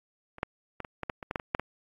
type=clicks; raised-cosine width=0.5 ms; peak=-30 / -12 / -20 / -24 / -18 / -15 / -24 / -17 / -13 / -22 / -9 / -16 dBFS; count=12; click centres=0.384 / 0.431 / 0.803 / 0.848 / 1.033 / 1.098 / 1.228 / 1.311 / 1.358 / 1.398 / 1.549 / 1.596 s; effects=AAC 64 kbps